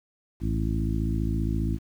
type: harmonic tone with a mistuned harmonic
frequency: 55 Hz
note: A1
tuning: in tune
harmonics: 1 / 2 / 3 / 4 / 5 / 6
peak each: -27 / -30 / -32 / -33 / -34 / -35 dBFS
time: 0.4-1.79 s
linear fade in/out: 50 ms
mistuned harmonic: 1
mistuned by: +110 cents
effects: 9-bit